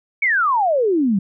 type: exponential sweep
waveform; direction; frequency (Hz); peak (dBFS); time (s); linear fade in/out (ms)
sine; down; 2300 to 183.2; -14; 0.22-1.19; 5
effects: none